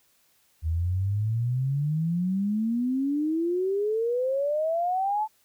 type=exponential sweep; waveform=sine; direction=up; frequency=77.78 to 880 Hz; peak=-23 dBFS; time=0.62-5.28 s; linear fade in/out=50 ms; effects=white hiss -65 dBFS RMS until 5.44 s